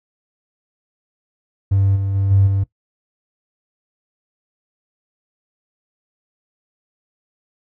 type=tone with level steps; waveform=triangle; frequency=98 Hz; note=G2; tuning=in tune; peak=-10 / -16 / -13 / -7 / -13 dBFS; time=1.71-2.64 s; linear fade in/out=10 ms; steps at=1.95 / 2.14 / 2.3 / 2.46 s; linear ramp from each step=20 ms; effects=noise-tail reverb RT60 0.1 s tail -18 dB re dry + tanh soft clip ceiling -5 dBFS